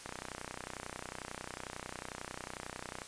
click train, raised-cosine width 0.5 ms, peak -25 dBFS, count 93, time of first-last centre 0.06-3.018 s, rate 31.1 Hz, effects white hiss -50 dBFS RMS until 3.07 s + resampled to 22050 Hz

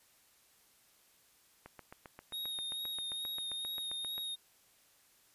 click train, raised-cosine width 0.5 ms, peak -33 dBFS, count 20, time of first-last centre 1.66-4.18 s, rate 7.54 Hz
square tone with vibrato, 3729 Hz, A#7, in tune, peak -38 dBFS, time 2.32-4.36 s, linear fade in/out 20 ms, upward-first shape sine, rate 2.3 Hz, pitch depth 23 cents each way
effects white hiss -67 dBFS RMS until 5.34 s + resampled to 32000 Hz

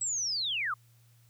sine linear sweep, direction down, 7902 to 1108.7 Hz, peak -29 dBFS, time 0.01-0.74 s, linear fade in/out 5 ms, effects added 117 Hz sine -59 dBFS peak until 1.29 s + white hiss -68 dBFS RMS until 1.29 s

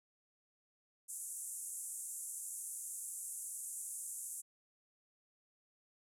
white band-pass noise, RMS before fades -45 dBFS, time 1.08-4.42 s, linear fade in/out 20 ms, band 7200 to 11000 Hz, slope 48 dB/octave, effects none

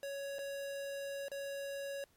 square tone with dropouts, 557 Hz, C#5, 8 cents sharp, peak -40 dBFS, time 0.03-2.04 s, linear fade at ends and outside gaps 1 ms, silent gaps 0.385-0.39 / 1.283-1.316 s, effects pink hiss -71 dBFS RMS until 2.16 s + MP3 64 kbps

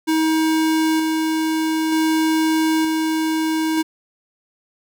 square tone with tremolo, 317.7 Hz, D#4, 36 cents sharp, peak -16 dBFS, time 0.07-3.83 s, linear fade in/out 20 ms, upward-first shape square, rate 0.54 Hz, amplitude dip 25%, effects none

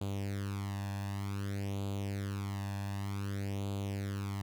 sawtooth tone with flanger, 99.4 Hz, G2, 25 cents sharp, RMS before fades -37 dBFS, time 0.01-4.42 s, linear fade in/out 5 ms, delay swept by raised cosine 0.27 to 1.16 ms, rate 0.54 Hz, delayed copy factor +0.75, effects none

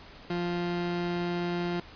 30% pulse tone pair together, 174.6 / 349.2 Hz, F3 / F4, 0 / 0 cents, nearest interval octave, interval 1200 cents, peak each -28 / -33 dBFS, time 0.3-1.8 s, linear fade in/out 2 ms, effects pink hiss -49 dBFS RMS until 1.95 s + resampled to 11025 Hz

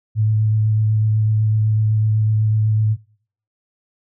sine tone with vibrato, 108.3 Hz, A2, 27 cents flat, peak -13 dBFS, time 0.15-2.97 s, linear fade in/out 50 ms, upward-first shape triangle, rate 8 Hz, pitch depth 17 cents each way, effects noise-tail reverb RT60 0.6 s tail -25 dB re dry

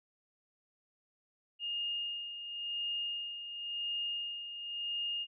sine tone with tremolo, 2836 Hz, F7, 26 cents sharp, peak -33 dBFS, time 1.59-5.27 s, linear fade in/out 50 ms, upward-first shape sine, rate 0.94 Hz, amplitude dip 60%, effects none

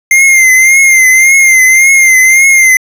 square tone with vibrato, 2100 Hz, C7, 6 cents sharp, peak -3 dBFS, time 0.11-2.77 s, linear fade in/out 2 ms, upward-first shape triangle, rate 1.8 Hz, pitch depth 64 cents each way, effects resampled to 32000 Hz + 7-bit

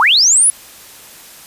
sine linear sweep, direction up, 824 to 10548 Hz, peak -7 dBFS, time 0-0.5 s, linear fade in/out 0 ms, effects white hiss -38 dBFS RMS until 1.46 s + resampled to 32000 Hz

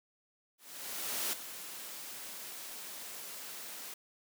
white noise with ADSR envelope, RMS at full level -34 dBFS, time 0.58-3.94 s, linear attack 750 ms, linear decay 5 ms, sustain -11 dB, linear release 4 ms, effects high-pass 200 Hz 12 dB/octave

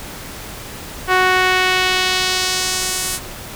sawtooth tone with band-pass filter sweep, 370 Hz, F#4, in tune, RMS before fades -17 dBFS, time 1.07-3.2 s, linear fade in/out 50 ms, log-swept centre 1400 to 10000 Hz, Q 1.1, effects pink hiss -32 dBFS RMS until 3.55 s

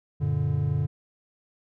triangle chord, Gb augmented, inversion none, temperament just, 92.5 / 115.62 / 144.53 Hz, Gb2 / Bb2 / D3, 0 / -14 / -27 cents, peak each -27 / -27 / -23 dBFS, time 0.2-0.87 s, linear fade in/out 20 ms, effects none

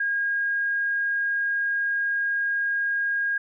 sine tone, 1628 Hz, G#6, 35 cents flat, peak -22 dBFS, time 0-3.38 s, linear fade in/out 5 ms, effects none

